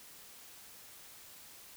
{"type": "silence", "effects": ["white hiss -54 dBFS RMS until 1.76 s"]}